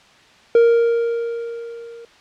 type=tone with level ramp; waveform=triangle; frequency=466.2 Hz; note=A#4; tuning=in tune; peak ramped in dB=-6 to -34 dBFS; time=0.55-2.05 s; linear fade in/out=2 ms; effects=white hiss -49 dBFS RMS until 2.2 s + low-pass 4000 Hz 12 dB/octave